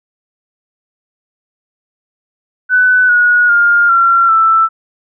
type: tone with pitch steps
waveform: sine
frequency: 1499 / 1453.8 / 1410 / 1367.5 / 1326.2 Hz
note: F#6 / F#6 / F6 / F6 / E6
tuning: +22 / -31 / +16 / -37 / +10 cents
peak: -6 dBFS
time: 2.69-4.69 s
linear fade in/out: 50 ms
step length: 400 ms
effects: none